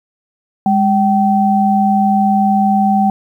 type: tone pair together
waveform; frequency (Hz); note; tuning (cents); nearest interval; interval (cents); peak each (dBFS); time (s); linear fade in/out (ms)
sine; 204.2 / 771; G#3 / G5; -29 / -29; octave + major seventh; 2300; -12; 0.66-3.1; 2
effects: 8-bit